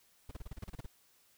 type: noise bursts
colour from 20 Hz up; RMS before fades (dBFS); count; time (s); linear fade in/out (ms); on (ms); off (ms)
brown; -42; 11; 0.29-0.863; 5; 23; 32
effects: white hiss -68 dBFS RMS until 1.37 s